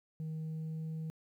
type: tone with pitch glide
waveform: sine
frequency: 157.8 to 159.17 Hz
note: D#3 to D#3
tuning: +25 to +40 cents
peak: -34 dBFS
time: 0.2-1.1 s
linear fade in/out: 0 ms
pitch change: +15 cents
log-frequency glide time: 0.31-0.86 s
effects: tanh soft clip ceiling -36 dBFS + 12-bit